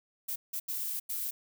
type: noise bursts at uneven times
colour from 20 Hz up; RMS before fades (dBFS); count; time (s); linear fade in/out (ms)
violet; -35; 4; 0.28-0.36 / 0.53-0.6 / 0.68-1 / 1.09-1.31; 10
effects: none